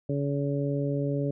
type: harmonic tone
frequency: 141.7 Hz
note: C#3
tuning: 38 cents sharp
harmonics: 1 / 2 / 3 / 4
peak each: -28 / -31 / -33 / -34 dBFS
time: 0.09-1.31 s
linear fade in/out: 5 ms
effects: none